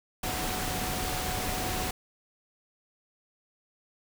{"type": "tone in noise", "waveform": "sine", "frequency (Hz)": 739, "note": "F#5", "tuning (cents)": -2, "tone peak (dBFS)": -37, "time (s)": [0.23, 1.91], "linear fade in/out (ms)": 5, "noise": "pink", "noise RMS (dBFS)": -32, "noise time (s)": [0.23, 1.91], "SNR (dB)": -8, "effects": []}